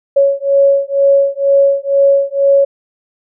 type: beating tone pair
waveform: sine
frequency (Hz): 554.4 / 556.5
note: C#5 / C#5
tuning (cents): 0 / +7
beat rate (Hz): 2.1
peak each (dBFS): -11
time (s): 0.16-2.65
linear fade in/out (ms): 10
effects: none